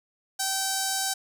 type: tone with notch filter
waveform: 5% pulse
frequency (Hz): 773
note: G5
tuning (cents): -24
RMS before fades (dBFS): -28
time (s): 0.39-1.14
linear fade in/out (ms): 10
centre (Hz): 2500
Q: 1
effects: none